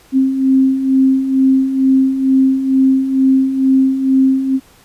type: beating tone pair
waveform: sine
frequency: 263.5 / 265.7 Hz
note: C4 / C4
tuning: +12 / +27 cents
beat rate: 2.2 Hz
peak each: -17 / -10 dBFS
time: 0.12-4.6 s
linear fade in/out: 50 ms
effects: pink hiss -47 dBFS RMS until 4.84 s + resampled to 32000 Hz